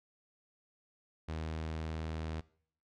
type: tone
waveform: sawtooth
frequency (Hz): 79.4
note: D#2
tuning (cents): +36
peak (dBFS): -33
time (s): 1.28-2.41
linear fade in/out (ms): 10
effects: noise-tail reverb RT60 0.6 s tail -21 dB re dry + low-pass 5000 Hz 12 dB/octave